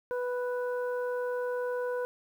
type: harmonic tone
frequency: 493.9 Hz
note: B4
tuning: in tune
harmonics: 1 / 2 / 3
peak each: -30 / -40 / -41 dBFS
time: 0.11-2.05 s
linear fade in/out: 0 ms
effects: 10-bit